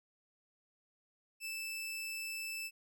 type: tone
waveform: sawtooth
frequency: 2637 Hz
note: E7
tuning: in tune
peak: -36 dBFS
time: 1.4-2.71 s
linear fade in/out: 50 ms
effects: none